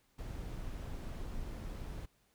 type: noise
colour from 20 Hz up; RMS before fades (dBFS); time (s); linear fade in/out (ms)
brown; -42; 0.18-2.06; 10
effects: pink hiss -73 dBFS RMS until 2.34 s